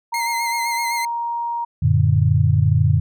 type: tone with pitch glide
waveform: sine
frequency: 932.3 to 939.9 Hz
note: A#5 to A#5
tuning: 0 to +14 cents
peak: -21 dBFS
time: 0.12-1.65 s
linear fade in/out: 10 ms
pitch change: +14 cents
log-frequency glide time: 0.36-1.42 s
type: tone with vibrato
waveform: sawtooth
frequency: 2100 Hz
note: C7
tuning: 6 cents sharp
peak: -20 dBFS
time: 0.14-1.05 s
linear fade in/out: 2 ms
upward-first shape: sine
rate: 7.8 Hz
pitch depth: 46 cents each way
type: chord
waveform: sine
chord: Gb augmented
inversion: none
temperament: equal with one note detuned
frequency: 92.5 / 114.67 / 146.83 Hz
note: Gb2 / Bb2 / D3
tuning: 0 / -28 / 0 cents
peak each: -17 dBFS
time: 1.82-3 s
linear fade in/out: 10 ms
effects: none